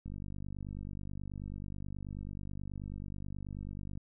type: click train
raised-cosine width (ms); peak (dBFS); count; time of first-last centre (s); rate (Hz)
5; -30; 194; 0.06-3.975; 49.3
effects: none